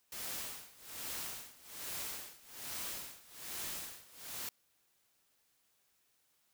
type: noise with tremolo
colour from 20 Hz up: white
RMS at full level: -41 dBFS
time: 0.12-4.49 s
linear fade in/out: 2 ms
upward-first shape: sine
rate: 1.2 Hz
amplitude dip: 90%
effects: white hiss -75 dBFS RMS until 6.53 s